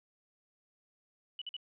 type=tone bursts; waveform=sine; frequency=2960 Hz; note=F#7; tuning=in tune; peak=-38 dBFS; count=3; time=1.39-1.566 s; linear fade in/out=2 ms; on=26 ms; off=49 ms; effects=none